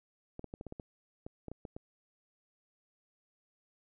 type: clicks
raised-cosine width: 2 ms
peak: -29 dBFS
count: 12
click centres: 0.394 / 0.443 / 0.539 / 0.611 / 0.667 / 0.724 / 0.798 / 1.265 / 1.483 / 1.516 / 1.652 / 1.765 s
effects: none